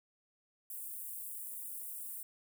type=high-pass noise; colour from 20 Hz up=white; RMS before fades=-44 dBFS; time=0.7-2.23 s; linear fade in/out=2 ms; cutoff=8600 Hz; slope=48 dB/octave; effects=none